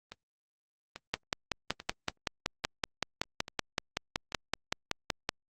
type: two click trains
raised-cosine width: 0.2 ms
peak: -11 / -24 dBFS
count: 23 / 6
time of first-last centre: 1.14-5.291 / 0.12-4.322 s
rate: 5.3 / 1.19 Hz
effects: Opus 24 kbps